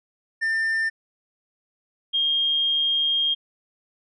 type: tone pair in turn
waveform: triangle / sine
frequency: 1795 / 3226 Hz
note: A6 / G7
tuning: +34 / +49 cents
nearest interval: minor seventh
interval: 1015 cents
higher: second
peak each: -19 dBFS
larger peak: neither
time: 0.41-0.9 / 2.13-3.35 s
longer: second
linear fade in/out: 20 ms
effects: resampled to 24000 Hz